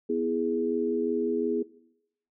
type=chord; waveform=sine; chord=E major; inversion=second; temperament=equal; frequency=246.9 / 329.6 / 415.3 Hz; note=B3 / E4 / G#4; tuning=0 / 0 / 0 cents; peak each=-30 / -31 / -27 dBFS; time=0.09-1.63 s; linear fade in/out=10 ms; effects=noise-tail reverb RT60 0.8 s tail -20 dB re dry